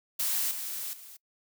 blue noise with level steps, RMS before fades -29 / -36 / -48 dBFS, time 0.19-1.17 s, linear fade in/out 10 ms, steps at 0.51 / 0.93 s, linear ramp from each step 2 ms, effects noise-tail reverb RT60 0.1 s tail -24 dB re dry

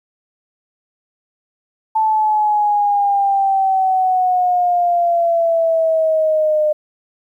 sine exponential sweep, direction down, 880 to 605 Hz, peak -12 dBFS, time 1.95-6.73 s, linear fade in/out 10 ms, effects 9-bit

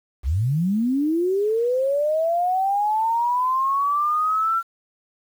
sine linear sweep, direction up, 55 to 1366 Hz, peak -18 dBFS, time 0.23-4.63 s, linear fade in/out 50 ms, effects 8-bit

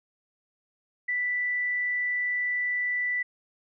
sine tone, 1975.5 Hz, B6, in tune, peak -25 dBFS, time 1.08-3.23 s, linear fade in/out 10 ms, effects none

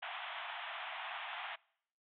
pink band-pass noise, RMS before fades -44 dBFS, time 0.02-1.56 s, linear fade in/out 10 ms, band 660 to 3500 Hz, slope 96 dB/octave, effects noise-tail reverb RT60 0.7 s tail -25 dB re dry

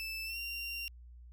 30% pulse tone with pitch glide, 2637 to 2765 Hz, E7 to F7, 0 to -18 cents, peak -35 dBFS, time 0-0.88 s, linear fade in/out 0 ms, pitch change +82 cents, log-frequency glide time 0.25-0.38 s, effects added 60 Hz sine -50 dBFS peak until 1.32 s

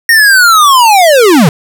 square linear sweep, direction down, 1867 to 130.5 Hz, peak -3 dBFS, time 0.09-1.49 s, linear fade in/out 2 ms, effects none

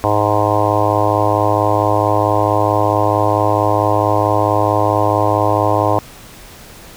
harmonic tone, 104.5 Hz, G#2, 11 cents sharp, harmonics 1 / 3 / 4 / 5 / 6 / 7 / 8 / 9 / 10, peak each -19 / -21 / -23 / -20 / -19 / -20 / -22 / -20 / -21 dBFS, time 0.04-5.99 s, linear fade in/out 0 ms, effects pink hiss -38 dBFS RMS until 6.96 s

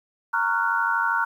sine chord, Gb major seventh, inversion first, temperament just, 925 / 1110 / 1387.5 / 1480 Hz, Bb5 / Db6 / F6 / Gb6, -14 / +2 / -12 / 0 cents, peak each -25 / -29 / -25 / -25 dBFS, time 0.33-1.25 s, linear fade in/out 10 ms, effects 9-bit

